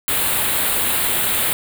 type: band-stop noise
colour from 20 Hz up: white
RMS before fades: -19 dBFS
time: 0.08-1.53 s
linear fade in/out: 0 ms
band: 4100 to 8000 Hz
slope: 48 dB/octave
effects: none